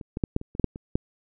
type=clicks; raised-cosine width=3 ms; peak=-25 / -17 / -10 / -9 / -24 / -27 / -12 / -6 / -24 / -9 dBFS; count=10; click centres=0.012 / 0.171 / 0.238 / 0.364 / 0.414 / 0.551 / 0.597 / 0.643 / 0.759 / 0.955 s; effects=none